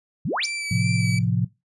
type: exponential sweep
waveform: sine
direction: up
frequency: 116.54 to 6645 Hz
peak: -22 dBFS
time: 0.25-0.46 s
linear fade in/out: 5 ms
type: tone with vibrato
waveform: sawtooth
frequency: 2315 Hz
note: D7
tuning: 25 cents flat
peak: -24 dBFS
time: 0.43-1.19 s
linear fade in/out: 5 ms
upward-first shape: sine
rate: 2.6 Hz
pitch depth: 20 cents each way
type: chord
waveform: sine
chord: F major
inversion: first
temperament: equal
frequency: 110 / 130.81 / 174.61 Hz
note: A2 / C3 / F3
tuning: 0 / 0 / 0 cents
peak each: -23 / -24 / -23 dBFS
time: 0.71-1.45 s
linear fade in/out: 5 ms
effects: noise-tail reverb RT60 0.2 s tail -17 dB re dry + resampled to 24000 Hz